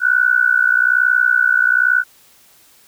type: tone with amplitude modulation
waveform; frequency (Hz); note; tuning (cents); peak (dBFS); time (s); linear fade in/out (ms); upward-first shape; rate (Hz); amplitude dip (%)
sine; 1481; F#6; +1; -7; 0-2.04; 50; sine; 61.1; 90
effects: white hiss -50 dBFS RMS until 2.87 s